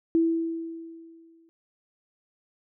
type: tone with exponential decay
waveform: sine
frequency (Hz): 329.6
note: E4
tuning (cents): 0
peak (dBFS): -17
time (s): 0.15-1.49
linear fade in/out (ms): 0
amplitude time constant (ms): 290
effects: none